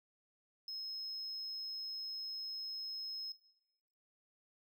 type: tone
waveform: triangle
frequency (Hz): 5160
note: E8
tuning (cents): -38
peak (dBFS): -40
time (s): 0.68-3.32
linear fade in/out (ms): 2
effects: noise-tail reverb RT60 1.0 s tail -18 dB re dry